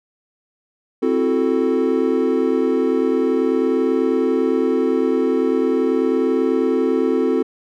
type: chord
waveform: triangle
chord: F# half-diminished seventh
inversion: second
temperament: equal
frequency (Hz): 261.6 / 329.6 / 370 / 440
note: C4 / E4 / F#4 / A4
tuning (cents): 0 / 0 / 0 / 0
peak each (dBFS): -18 / -21 / -19 / -18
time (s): 1.02-7.43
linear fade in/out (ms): 10
effects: none